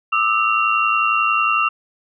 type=tone cluster; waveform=sine; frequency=1197 / 1308 / 2753 Hz; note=D6 / E6 / F7; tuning=+33 / -14 / -25 cents; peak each=-19 dBFS; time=0.12-1.69 s; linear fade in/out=10 ms; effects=none